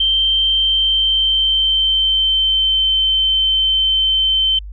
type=tone with pitch glide; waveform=sine; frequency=3132 to 3091 Hz; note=G7 to G7; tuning=-2 to -25 cents; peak=-12 dBFS; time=0-4.59 s; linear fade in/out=5 ms; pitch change=-23 cents; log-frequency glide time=0.47-2.87 s; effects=added 50 Hz sine -28 dBFS peak until 4.72 s